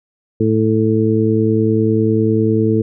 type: harmonic tone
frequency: 110 Hz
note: A2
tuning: in tune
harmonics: 1 / 2 / 3 / 4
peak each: -17 / -17 / -17 / -17 dBFS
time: 0.4-2.82 s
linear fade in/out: 5 ms
effects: none